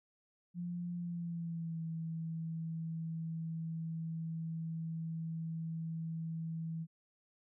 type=tone with pitch glide; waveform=sine; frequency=174.61 to 162.92 Hz; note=F3 to E3; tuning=0 to -20 cents; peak=-37 dBFS; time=0.54-6.87 s; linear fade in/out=50 ms; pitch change=-120 cents; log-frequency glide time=0.95-1.81 s; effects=none

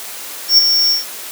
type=tone with ADSR envelope; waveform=square; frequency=5480 Hz; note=F8; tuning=34 cents flat; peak=-4 dBFS; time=0.48-1.05 s; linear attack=100 ms; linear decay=17 ms; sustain=-7 dB; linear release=140 ms; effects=white hiss -29 dBFS RMS until 1.31 s + high-pass 300 Hz 12 dB/octave

